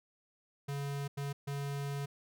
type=tone bursts at uneven times; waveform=square; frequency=141.1 Hz; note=C#3; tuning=31 cents sharp; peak=-36 dBFS; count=3; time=0.68-1.08 / 1.17-1.33 / 1.47-2.06 s; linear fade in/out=10 ms; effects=none